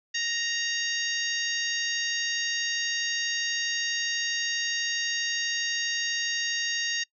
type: harmonic tone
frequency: 932.3 Hz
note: A#5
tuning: in tune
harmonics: 2 / 3 / 4 / 5 / 6 / 7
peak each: -31 / -33 / -34 / -35 / -36 / -36 dBFS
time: 0.14-7.04 s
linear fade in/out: 10 ms
effects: noise-tail reverb RT60 0.1 s tail -24 dB re dry